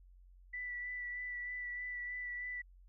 sine tone with vibrato, 1971 Hz, B6, 4 cents flat, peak -39 dBFS, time 0.53-2.62 s, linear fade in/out 10 ms, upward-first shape sine, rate 3.2 Hz, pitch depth 16 cents each way, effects added 45 Hz sine -57 dBFS peak until 2.88 s

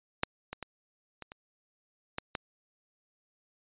clicks, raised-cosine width 0.3 ms, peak -10 / -21 / -22 / -26 / -28 / -17 / -16 dBFS, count 7, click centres 0.234 / 0.53 / 0.627 / 1.223 / 1.319 / 2.184 / 2.352 s, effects resampled to 8000 Hz

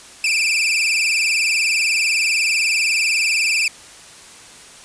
sawtooth tone with vibrato, 2489 Hz, D#7, in tune, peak -12 dBFS, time 0.24-3.68 s, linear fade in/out 2 ms, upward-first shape sine, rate 20 Hz, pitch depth 120 cents each way, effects white hiss -41 dBFS RMS until 4.84 s + resampled to 22050 Hz

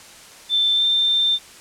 sine tone with pitch glide, 3546 to 3583 Hz, A7 to A7, +13 to +31 cents, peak -15 dBFS, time 0.49-1.39 s, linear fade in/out 50 ms, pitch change +18 cents, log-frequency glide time 0.74-0.84 s, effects white hiss -43 dBFS RMS until 1.6 s + low-pass 9000 Hz 12 dB/octave

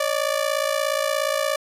sawtooth ring-modulated tone, 584 Hz, D5, 10 cents flat, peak -14 dBFS, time 0-1.56 s, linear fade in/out 2 ms, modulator 28.5 Hz, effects resampled to 32000 Hz

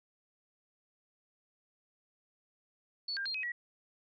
sine tone with pitch steps, 4434 / 1596 / 4208 / 2535 / 1925 Hz, C#8 / G6 / C8 / D#7 / B6, 0 / +31 / +9 / +32 / -45 cents, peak -34 dBFS, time 3.08-3.52 s, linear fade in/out 5 ms, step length 88 ms, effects none

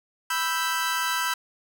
sawtooth chord, E minor, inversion second, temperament equal, 987.8 / 1318.5 / 1568 Hz, B5 / E6 / G6, 0 / 0 / 0 cents, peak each -25 dBFS, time 0.3-1.34 s, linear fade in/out 5 ms, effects none

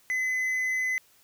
triangle tone with hard clipping, 2026 Hz, B6, 44 cents sharp, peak -26 dBFS, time 0.1-0.98 s, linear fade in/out 0 ms, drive 6 dB, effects white hiss -61 dBFS RMS until 1.23 s

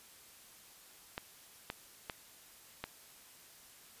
clicks, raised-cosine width 0.3 ms, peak -22 dBFS, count 4, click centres 1.179 / 1.701 / 2.098 / 2.84 s, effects white hiss -58 dBFS RMS until 4 s + resampled to 32000 Hz

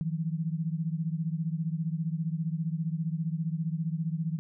sine beating tone pair, 158.3 / 173.3 Hz, D#3 / F3, +30 / -13 cents, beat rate 15 Hz, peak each -30 / -33 dBFS, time 0.01-4.39 s, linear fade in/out 0 ms, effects none

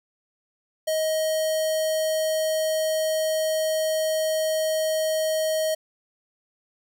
square tone with notch filter, 630 Hz, D#5, 21 cents sharp, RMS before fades -24 dBFS, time 0.87-5.75 s, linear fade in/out 10 ms, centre 1500 Hz, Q 0.85, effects none

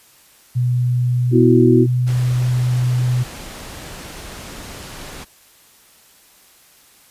sine tone with pitch glide, 123.5 to 124.57 Hz, B2 to B2, 0 to +15 cents, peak -14 dBFS, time 0.55-3.24 s, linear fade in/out 20 ms, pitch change +15 cents, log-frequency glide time 1.75-1.92 s
sine chord, B suspended fourth, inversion none, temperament equal, 246.9 / 329.6 / 370 Hz, B3 / E4 / F#4, 0 / 0 / 0 cents, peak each -14 dBFS, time 1.31-1.87 s, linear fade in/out 50 ms
pink low-pass noise, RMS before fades -34 dBFS, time 2.06-5.25 s, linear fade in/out 20 ms, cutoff 11000 Hz, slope 12 dB/octave
effects white hiss -50 dBFS RMS until 7.1 s + resampled to 32000 Hz

